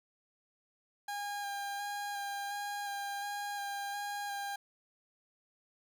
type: tone with vibrato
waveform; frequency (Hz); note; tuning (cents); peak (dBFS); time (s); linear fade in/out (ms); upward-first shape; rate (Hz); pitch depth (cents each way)
30% pulse; 809; G#5; -46; -34; 1.08-4.56; 5; square; 1.4; 13
effects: none